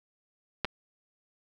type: clicks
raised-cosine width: 0.3 ms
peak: -11 / -20 dBFS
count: 2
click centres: 0.647 / 0.652 s
effects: none